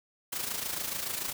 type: noise with amplitude modulation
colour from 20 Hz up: white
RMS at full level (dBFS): -32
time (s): 0.32-1.33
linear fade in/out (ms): 10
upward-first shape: sine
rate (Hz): 27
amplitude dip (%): 60
effects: none